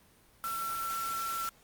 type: tone in noise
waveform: sine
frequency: 1346 Hz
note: E6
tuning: 36 cents sharp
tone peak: -33 dBFS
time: 0.44-1.49 s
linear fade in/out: 0 ms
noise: white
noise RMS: -41 dBFS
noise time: 0.44-1.49 s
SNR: +5 dB
effects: pink hiss -62 dBFS RMS until 1.63 s + Opus 32 kbps